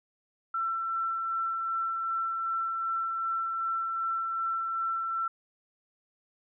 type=tone with tremolo; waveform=sine; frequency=1343 Hz; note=E6; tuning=32 cents sharp; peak=-27 dBFS; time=0.54-5.28 s; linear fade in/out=5 ms; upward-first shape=sine; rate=2.6 Hz; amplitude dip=25%; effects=none